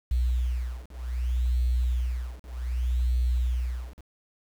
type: beating tone pair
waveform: sine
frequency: 61.1 / 61.75 Hz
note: B1 / B1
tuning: -18 / 0 cents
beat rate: 0.65 Hz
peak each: -27 dBFS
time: 0.11-4.01 s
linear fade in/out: 5 ms
effects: 8-bit